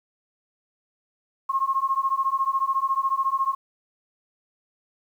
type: beating tone pair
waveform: sine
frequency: 1071 / 1085 Hz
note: C6 / C#6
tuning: +40 / -37 cents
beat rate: 14 Hz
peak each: -24 dBFS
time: 1.49-3.55 s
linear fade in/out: 10 ms
effects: 9-bit